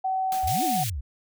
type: tone with pitch glide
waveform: sine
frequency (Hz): 758 to 741.5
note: F#5 to F#5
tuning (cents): +42 to +4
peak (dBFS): -23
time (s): 0.04-0.84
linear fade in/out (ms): 10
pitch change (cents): -38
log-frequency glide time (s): 0.35-0.71
type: noise with exponential decay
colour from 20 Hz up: white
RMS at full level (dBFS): -34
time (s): 0.32-0.83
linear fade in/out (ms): 1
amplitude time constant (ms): 110
type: exponential two-way sweep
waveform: sine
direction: up then down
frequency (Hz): 58.2 to 354.3 to 58.2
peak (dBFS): -28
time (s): 0.43-1.01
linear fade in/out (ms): 10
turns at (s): 0.64
type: high-pass noise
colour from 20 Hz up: white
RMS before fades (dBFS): -32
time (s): 0.47-0.9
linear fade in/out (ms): 5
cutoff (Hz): 2000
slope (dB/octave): 24
effects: none